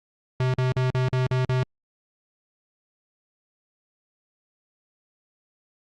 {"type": "tone bursts", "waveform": "square", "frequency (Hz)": 128.2, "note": "C3", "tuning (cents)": -35, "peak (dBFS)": -21, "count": 7, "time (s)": [0.4, 1.632], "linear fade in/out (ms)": 2, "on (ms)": 140, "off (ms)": 42, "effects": ["low-pass 4000 Hz 12 dB/octave", "Opus 48 kbps"]}